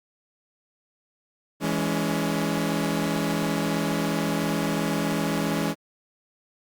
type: chord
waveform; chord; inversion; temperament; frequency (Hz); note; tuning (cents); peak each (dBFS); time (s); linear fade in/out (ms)
sawtooth; C# minor; first; equal with one note detuned; 164.81 / 207.7 / 281.9; E3 / G#3 / C#4; 0 / 0 / +29; -24; 1.6-5.75; 50
effects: Opus 48 kbps